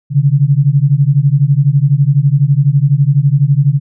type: beating tone pair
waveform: sine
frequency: 135.1 / 147.1 Hz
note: C#3 / D3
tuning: -44 / +3 cents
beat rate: 12 Hz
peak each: -10 dBFS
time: 0.1-3.8 s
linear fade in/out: 50 ms
effects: none